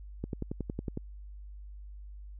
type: click train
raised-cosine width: 3 ms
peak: -21 dBFS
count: 9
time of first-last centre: 0.24-0.974 s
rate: 10.9 Hz
effects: added 50 Hz sine -43 dBFS peak until 2.39 s